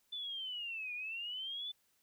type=linear two-way sweep; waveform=sine; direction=down then up; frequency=3520 to 2417 to 3520 Hz; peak=-39 dBFS; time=0.12-1.72 s; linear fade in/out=10 ms; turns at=0.94 s; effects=white hiss -75 dBFS RMS until 2.02 s